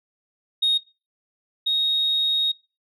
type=tone pair in turn; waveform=sine; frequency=3729 / 3750 Hz; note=A#7 / A#7; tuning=0 / +10 cents; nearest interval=unison; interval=10 cents; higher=second; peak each=-15 / -18 dBFS; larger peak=first; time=0.62-0.78 / 1.66-2.52 s; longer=second; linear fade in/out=10 ms; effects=noise-tail reverb RT60 0.3 s tail -22 dB re dry + tanh soft clip ceiling -14 dBFS